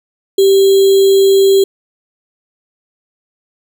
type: tone with sample-and-hold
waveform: sine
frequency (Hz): 390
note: G4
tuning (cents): -9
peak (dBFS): -5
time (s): 0.38-1.64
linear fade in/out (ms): 5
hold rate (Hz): 3675
effects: none